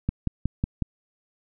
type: click train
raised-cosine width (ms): 5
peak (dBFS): -11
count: 5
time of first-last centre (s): 0.09-0.823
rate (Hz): 5.46
effects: none